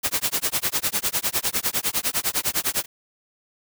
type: noise with tremolo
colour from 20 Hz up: white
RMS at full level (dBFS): -21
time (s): 0.03-2.86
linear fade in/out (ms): 20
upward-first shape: sine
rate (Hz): 9.9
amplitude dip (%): 100
effects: none